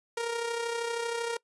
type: tone with amplitude modulation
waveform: sawtooth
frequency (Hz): 466.8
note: A#4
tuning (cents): +2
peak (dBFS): -24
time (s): 0.17-1.37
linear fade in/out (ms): 5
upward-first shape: sine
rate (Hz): 32.8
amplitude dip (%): 50
effects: noise-tail reverb RT60 0.1 s tail -23 dB re dry + resampled to 24000 Hz